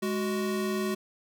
square tone pair together, 208.6 / 371.7 Hz, G#3 / F#4, +8 / +8 cents, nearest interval minor seventh, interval 1000 cents, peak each -31 / -31 dBFS, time 0.02-0.95 s, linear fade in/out 10 ms, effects none

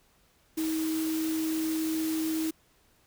sine tone in noise, 318.2 Hz, D#4, 39 cents sharp, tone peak -27 dBFS, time 0.57-2.51 s, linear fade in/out 10 ms, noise white, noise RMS -39 dBFS, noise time 0.57-2.51 s, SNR +9 dB, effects pink hiss -65 dBFS RMS until 3.06 s

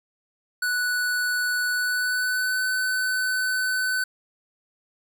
square tone with pitch glide, 1480 to 1510.2 Hz, F#6 to F#6, 0 to +35 cents, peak -23 dBFS, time 0.62-4.04 s, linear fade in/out 5 ms, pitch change +35 cents, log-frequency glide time 1.71-2.63 s, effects 9-bit

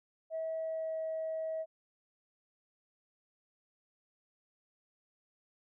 sine tone with pitch glide, 645 to 640.5 Hz, E5 to E5, -38 to -50 cents, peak -33 dBFS, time 0.3-1.66 s, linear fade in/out 50 ms, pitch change -12 cents, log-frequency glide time 0.56-0.99 s, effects tanh soft clip ceiling -30 dBFS

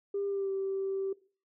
sine tone with pitch glide, 400 to 387.9 Hz, G4 to G4, +35 to -18 cents, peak -29 dBFS, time 0.14-1.13 s, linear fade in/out 5 ms, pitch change -53 cents, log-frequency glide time 0.27-0.51 s, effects noise-tail reverb RT60 0.4 s tail -20 dB re dry + tanh soft clip ceiling -25 dBFS

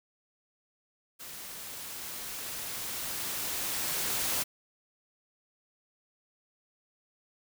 white noise with level ramp, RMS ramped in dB -44 to -30 dBFS, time 1.19-4.44 s, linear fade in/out 20 ms, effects none

